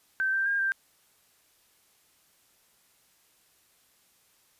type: tone with pitch steps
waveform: sine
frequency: 1550 / 1570 / 1613 / 1577 Hz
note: G6 / G6 / G6 / G6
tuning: -20 / +2 / +49 / +10 cents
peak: -24 dBFS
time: 0.2-0.72 s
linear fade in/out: 0 ms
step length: 130 ms
effects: white hiss -65 dBFS RMS until 4.59 s + resampled to 32000 Hz